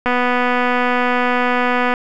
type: click train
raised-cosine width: 0.5 ms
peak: -3 dBFS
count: 465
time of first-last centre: 0.06-1.939 s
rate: 247 Hz
effects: none